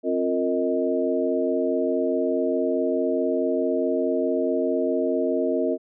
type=tone cluster; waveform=sine; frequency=266.7 / 351.4 / 459 / 627 Hz; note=C4 / F4 / A#4 / D#5; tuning=+33 / +11 / -27 / +13 cents; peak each=-26 dBFS; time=0.03-5.78 s; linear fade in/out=50 ms; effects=none